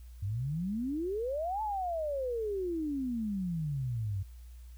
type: exponential two-way sweep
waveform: sine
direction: up then down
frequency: 92.5 to 882 to 92.5 Hz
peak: -31 dBFS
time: 0.22-4.23 s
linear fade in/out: 10 ms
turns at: 1.62 s
effects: added 60 Hz sine -46 dBFS peak until 4.77 s + white hiss -66 dBFS RMS until 4.77 s